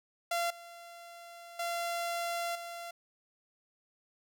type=tone with level steps; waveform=sawtooth; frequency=686 Hz; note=F5; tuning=31 cents flat; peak=-26 / -44 / -29 / -37 dBFS; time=0.31-2.91 s; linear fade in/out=5 ms; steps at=0.5 / 1.59 / 2.55 s; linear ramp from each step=5 ms; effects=none